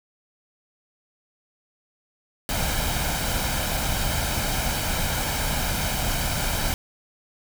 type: noise with comb filter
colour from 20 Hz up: pink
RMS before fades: -25 dBFS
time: 2.49-6.74 s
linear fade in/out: 0 ms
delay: 1.3 ms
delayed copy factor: +0.55
effects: none